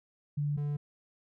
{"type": "tone pair in turn", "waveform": ["sine", "triangle"], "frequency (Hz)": [145.9, 145.9], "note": ["D3", "D3"], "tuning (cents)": [-11, -11], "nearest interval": "unison", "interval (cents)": 0, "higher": "neither", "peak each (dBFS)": [-28, -28], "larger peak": "neither", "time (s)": [[0.37, 0.57], [0.57, 0.77]], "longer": "neither", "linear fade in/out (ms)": 10, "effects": []}